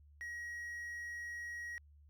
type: tone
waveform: triangle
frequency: 1900 Hz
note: A#6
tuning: 33 cents sharp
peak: -40 dBFS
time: 0.21-1.78 s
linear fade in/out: 0 ms
effects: added 73 Hz sine -59 dBFS peak until 2.09 s